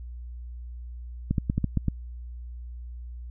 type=clicks; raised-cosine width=5 ms; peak=-11 dBFS; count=7; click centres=1.31 / 1.382 / 1.499 / 1.58 / 1.643 / 1.773 / 1.883 s; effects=added 60 Hz sine -36 dBFS peak until 3.3 s